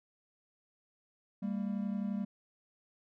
triangle tone pair together, 198.46 / 230 Hz, G3 / A#3, +22 / -23 cents, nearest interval minor third, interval 255 cents, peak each -32 / -36 dBFS, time 1.42-2.25 s, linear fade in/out 10 ms, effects none

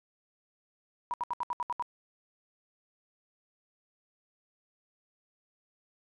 sine tone bursts, 970 Hz, B5, 31 cents flat, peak -29 dBFS, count 8, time 1.11-1.824 s, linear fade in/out 0 ms, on 28 ms, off 70 ms, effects resampled to 24000 Hz

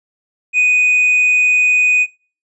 sine tone with hard clipping, 2488 Hz, D#7, 1 cent flat, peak -10 dBFS, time 0.53-2.07 s, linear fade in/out 50 ms, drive 2 dB, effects noise-tail reverb RT60 0.4 s tail -24 dB re dry + resampled to 22050 Hz

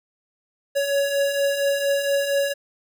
square beating tone pair, 557 / 561.3 Hz, C#5 / C#5, +8 / +22 cents, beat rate 4.3 Hz, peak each -28 / -21 dBFS, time 0.75-2.54 s, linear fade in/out 20 ms, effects none

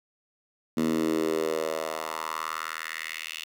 10% pulse tone with high-pass filter sweep, 79.6 Hz, D#2, 40 cents sharp, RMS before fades -30 dBFS, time 0.77-3.44 s, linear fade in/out 5 ms, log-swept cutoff 230 to 2900 Hz, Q 3.1, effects none

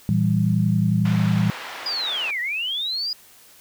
sine chord, E diminished, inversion second, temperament equal with one note detuned, 114.21 / 164.81 / 196 Hz, Bb2 / E3 / G3, -35 / 0 / 0 cents, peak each -21 dBFS, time 0.09-1.5 s, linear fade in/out 0 ms
pink band-pass noise, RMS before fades -35 dBFS, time 1.05-2.31 s, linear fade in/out 5 ms, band 790 to 3200 Hz, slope 12 dB/octave
sine linear two-way sweep, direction down then up, 4970 to 1864.7 to 4970 Hz, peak -23 dBFS, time 1.86-3.13 s, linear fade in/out 2 ms, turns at 2.4 s
effects white hiss -50 dBFS RMS until 3.6 s

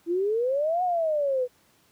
sine exponential two-way sweep, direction up then down, 329.6 to 740 to 488.4 Hz, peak -22 dBFS, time 0.06-1.48 s, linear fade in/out 50 ms, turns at 0.83 s, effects pink hiss -62 dBFS RMS until 1.91 s + high-pass 100 Hz 12 dB/octave

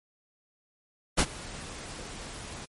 pink noise with ADSR envelope, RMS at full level -20 dBFS, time 1.17-2.66 s, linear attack 24 ms, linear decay 60 ms, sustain -21 dB, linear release 19 ms, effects MP3 48 kbps

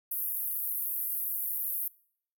pink band-pass noise, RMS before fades -33 dBFS, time 0.11-1.88 s, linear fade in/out 5 ms, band 12000 to 16000 Hz, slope 48 dB/octave, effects noise-tail reverb RT60 0.6 s tail -23 dB re dry

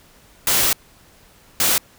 white noise bursts at uneven times, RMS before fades -17 dBFS, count 2, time 0.47-0.73 / 1.6-1.78 s, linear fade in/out 2 ms, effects pink hiss -51 dBFS RMS until 1.98 s

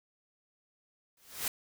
white noise with exponential growth, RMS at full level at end -30 dBFS, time 1.17-1.48 s, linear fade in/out 2 ms, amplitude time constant 67 ms, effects none

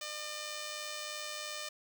5% pulse tone with amplitude modulation, 602 Hz, D5, 43 cents sharp, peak -26 dBFS, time 0.01-1.69 s, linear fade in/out 5 ms, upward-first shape sine, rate 103 Hz, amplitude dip 35%, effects none

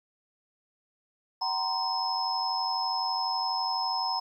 sine tone cluster, 762 / 937 / 1029 / 5190 Hz, G5 / A#5 / C6 / E8, -49 / +9 / -29 / -28 cents, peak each -33 / -31 / -36 / -31 dBFS, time 1.41-4.2 s, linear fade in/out 10 ms, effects 10-bit

